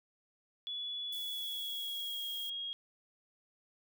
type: tone with pitch glide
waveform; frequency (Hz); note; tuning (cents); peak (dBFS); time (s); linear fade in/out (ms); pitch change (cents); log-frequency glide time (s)
sine; 3416 to 3273; G#7 to G#7; +48 to -26; -37; 0.67-2.73; 0; -74; 1.13-2.29
type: noise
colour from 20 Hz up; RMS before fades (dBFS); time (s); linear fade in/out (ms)
violet; -48; 1.12-2.5; 5
effects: none